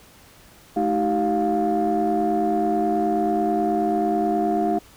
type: tone cluster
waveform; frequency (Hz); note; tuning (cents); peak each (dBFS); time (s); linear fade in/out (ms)
sine; 216 / 315.7 / 385 / 705; A3 / D#4 / G4 / F5; -32 / +25 / -31 / +16; -25 / -23 / -24 / -21; 0.76-4.79; 10
effects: tanh soft clip ceiling -13 dBFS + pink hiss -50 dBFS RMS until 4.96 s